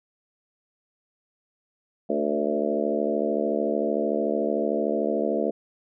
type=harmonic tone with a mistuned harmonic; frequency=73.42 Hz; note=D2; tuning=in tune; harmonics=3 / 4 / 5 / 6 / 7 / 8 / 9; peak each=-30 / -30 / -30 / -30 / -30 / -30 / -30 dBFS; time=2.09-5.51 s; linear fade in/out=10 ms; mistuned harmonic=6; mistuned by=+21 cents; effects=none